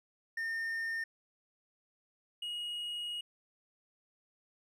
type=tone pair in turn; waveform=triangle; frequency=1819 / 2887 Hz; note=A#6 / F#7; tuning=-43 / -43 cents; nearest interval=minor sixth; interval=800 cents; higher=second; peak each=-32 / -35 dBFS; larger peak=first; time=0.37-1.04 / 2.42-3.21 s; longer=second; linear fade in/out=5 ms; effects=none